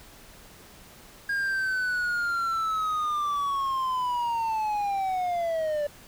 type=linear sweep; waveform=triangle; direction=down; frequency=1626 to 579 Hz; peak=-23 dBFS; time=1.29-5.87 s; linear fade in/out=5 ms; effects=pink hiss -50 dBFS RMS until 6.07 s